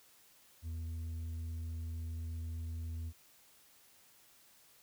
triangle tone with tanh clipping, 82.2 Hz, E2, 4 cents flat, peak -39 dBFS, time 0.62-3.13 s, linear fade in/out 50 ms, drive 9 dB, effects white hiss -64 dBFS RMS until 4.82 s

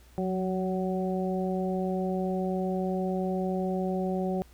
harmonic tone with a mistuned harmonic, 187.3 Hz, F#3, 21 cents sharp, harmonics 1 / 2 / 3 / 4, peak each -29 / -32 / -35 / -36 dBFS, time 0.18-4.42 s, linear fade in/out 0 ms, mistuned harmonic 1, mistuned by -28 cents, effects added 60 Hz sine -53 dBFS peak until 4.53 s + pink hiss -60 dBFS RMS until 4.53 s

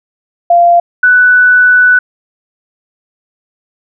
sine tone pair in turn, 692 / 1488.9 Hz, F5 / F#6, -16 / +10 cents, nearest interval octave + minor second, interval 1326 cents, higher second, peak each -3 dBFS, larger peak neither, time 0.5-0.8 / 1.03-1.99 s, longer second, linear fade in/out 5 ms, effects none

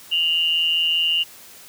sine tone pair together, 2811 / 2976 Hz, F7 / F#7, +11 / +9 cents, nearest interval minor second, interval 98 cents, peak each -18 / -23 dBFS, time 0.11-1.24 s, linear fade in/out 20 ms, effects white hiss -44 dBFS RMS until 1.68 s + high-pass 60 Hz 12 dB/octave

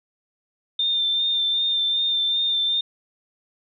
sine tone with vibrato, 3598 Hz, A7, 38 cents sharp, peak -19 dBFS, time 0.79-2.81 s, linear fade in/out 5 ms, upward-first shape sine, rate 2.6 Hz, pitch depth 23 cents each way, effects none

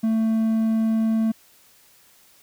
triangle tone, 222.5 Hz, A3, 20 cents sharp, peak -16 dBFS, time 0.03-1.32 s, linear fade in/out 10 ms, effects white hiss -55 dBFS RMS until 2.42 s

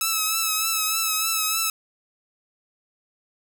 5% pulse tone with vibrato, 1300 Hz, E6, 24 cents flat, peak -10 dBFS, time 0.01-1.7 s, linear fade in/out 2 ms, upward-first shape triangle, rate 3.3 Hz, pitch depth 43 cents each way, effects none

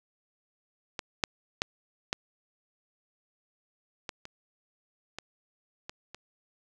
clicks, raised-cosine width 0.2 ms, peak -16 / -7 / -9 / -11 / -18 / -25 / -20 / -21 / -25 dBFS, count 9, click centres 0.992 / 1.238 / 1.619 / 2.129 / 4.092 / 4.254 / 5.186 / 5.895 / 6.146 s, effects none

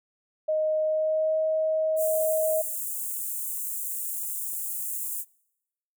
sine tone with pitch glide, 622.3 to 631 Hz, D#5 to D#5, 0 to +24 cents, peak -22 dBFS, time 0.48-2.62 s, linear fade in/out 10 ms, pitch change +24 cents, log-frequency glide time 0.83-1.39 s
white high-pass noise, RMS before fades -32 dBFS, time 1.96-5.25 s, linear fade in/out 50 ms, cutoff 7400 Hz, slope 48 dB/octave
effects noise-tail reverb RT60 0.9 s tail -26 dB re dry

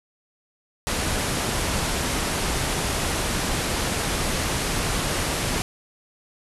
pink low-pass noise, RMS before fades -25 dBFS, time 0.87-5.62 s, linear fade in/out 0 ms, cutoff 12000 Hz, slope 96 dB/octave, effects none

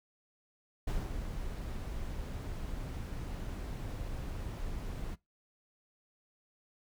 brown noise with ADSR envelope, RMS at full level -33 dBFS, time 0.87-5.16 s, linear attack 8 ms, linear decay 210 ms, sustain -6 dB, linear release 27 ms, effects noise-tail reverb RT60 0.2 s tail -22 dB re dry

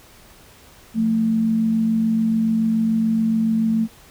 sine tone pair together, 176.4 / 223.4 Hz, F3 / A3, +18 / +27 cents, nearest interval major third, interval 409 cents, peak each -28 / -16 dBFS, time 0.94-3.88 s, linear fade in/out 50 ms, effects pink hiss -48 dBFS RMS until 4.1 s

